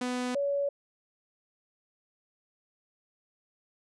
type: tone pair in turn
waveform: sawtooth / sine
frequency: 249.1 / 564.6 Hz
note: B3 / C#5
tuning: +15 / +32 cents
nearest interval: octave + major second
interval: 1417 cents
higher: second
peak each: -26 dBFS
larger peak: neither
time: 0.01-0.35 / 0.35-0.69 s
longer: neither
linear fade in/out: 5 ms
effects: resampled to 22050 Hz